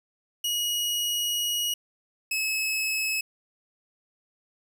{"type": "tone pair in turn", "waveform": "sawtooth", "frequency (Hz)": [2900, 2584], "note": ["F#7", "E7"], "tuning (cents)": [-35, -35], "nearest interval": "major second", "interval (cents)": 200, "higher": "first", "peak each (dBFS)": -22, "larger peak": "neither", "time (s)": [[0.44, 1.74], [2.31, 3.21]], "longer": "first", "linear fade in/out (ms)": 5, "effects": []}